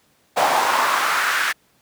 brown noise with high-pass filter sweep, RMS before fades -19 dBFS, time 0.36-1.53 s, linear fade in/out 20 ms, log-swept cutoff 750 to 1700 Hz, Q 2.8, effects pink hiss -60 dBFS RMS until 1.81 s + high-pass 100 Hz 12 dB/octave

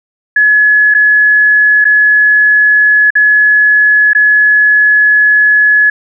sine tone with dropouts, 1699 Hz, G#6, 39 cents sharp, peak -4 dBFS, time 0.36-5.9 s, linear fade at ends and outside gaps 5 ms, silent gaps 0.941-0.947 / 1.844-1.851 / 3.105-3.153 / 4.133-4.149 s, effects none

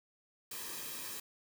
white noise with comb filter, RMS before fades -43 dBFS, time 0.51-1.2 s, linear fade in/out 5 ms, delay 1.4 ms, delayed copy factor -0.65, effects none

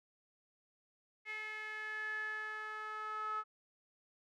sawtooth tone with band-pass filter sweep, 430 Hz, A4, 40 cents flat, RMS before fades -42 dBFS, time 1.25-3.44 s, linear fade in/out 50 ms, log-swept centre 2100 to 1300 Hz, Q 8.9, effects none

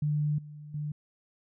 sine tone with level steps, 149.1 Hz, D3, 27 cents sharp, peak -25 / -42 / -31 dBFS, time 0.02-0.92 s, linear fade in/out 5 ms, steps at 0.38 / 0.74 s, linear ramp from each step 5 ms, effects none

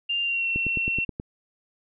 sine tone with pitch glide, 2794 to 2716 Hz, F7 to F7, 0 to -49 cents, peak -23 dBFS, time 0.09-1.05 s, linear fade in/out 10 ms, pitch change -49 cents, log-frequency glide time 0.22-0.47 s
click train, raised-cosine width 3 ms, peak -18 dBFS, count 7, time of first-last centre 0.56-1.199 s, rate 9.39 Hz
effects none

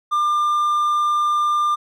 triangle tone, 1197 Hz, D6, 33 cents sharp, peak -14 dBFS, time 0.11-1.76 s, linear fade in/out 20 ms, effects none

